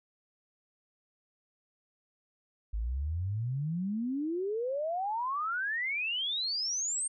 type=exponential sweep; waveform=sine; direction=up; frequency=50.7 to 8800 Hz; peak=-30 dBFS; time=2.73-7.08 s; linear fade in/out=10 ms; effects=none